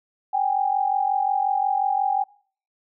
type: tone pair together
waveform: sine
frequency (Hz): 773 / 818.6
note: G5 / G#5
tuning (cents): -24 / -25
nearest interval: minor second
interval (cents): 99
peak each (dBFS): -22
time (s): 0.33-2.24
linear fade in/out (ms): 10
effects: noise-tail reverb RT60 0.5 s tail -24 dB re dry